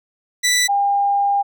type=tone pair in turn; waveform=15% pulse / sine; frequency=1975.5 / 803.7 Hz; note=B6 / G5; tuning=0 / +43 cents; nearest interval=octave + major third; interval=1557 cents; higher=first; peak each=-8 / -14 dBFS; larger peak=first; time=0.43-0.68 / 0.68-1.43 s; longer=second; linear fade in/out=20 ms; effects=none